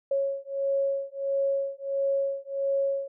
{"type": "beating tone pair", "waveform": "sine", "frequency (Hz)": [550, 551.5], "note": ["C#5", "C#5"], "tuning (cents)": [-14, -9], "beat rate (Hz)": 1.5, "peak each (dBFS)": -28, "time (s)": [0.11, 3.08], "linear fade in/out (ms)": 5, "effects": []}